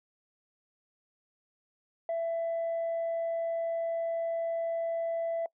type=tone; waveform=sine; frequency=666 Hz; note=E5; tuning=18 cents sharp; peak=-27 dBFS; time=2.09-5.46 s; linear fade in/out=2 ms; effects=noise-tail reverb RT60 0.1 s tail -24 dB re dry + tanh soft clip ceiling -27 dBFS